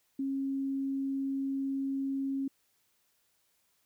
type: tone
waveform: sine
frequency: 271.8 Hz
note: C#4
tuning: 34 cents flat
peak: -30 dBFS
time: 0.19-2.48 s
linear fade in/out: 5 ms
effects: white hiss -73 dBFS RMS until 3.85 s